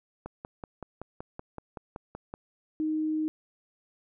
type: click train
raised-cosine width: 1 ms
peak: -24 dBFS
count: 12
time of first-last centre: 0.26-2.339 s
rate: 5.29 Hz
type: tone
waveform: sine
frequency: 311.1 Hz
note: D#4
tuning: in tune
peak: -26 dBFS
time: 2.8-3.28 s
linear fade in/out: 0 ms
effects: none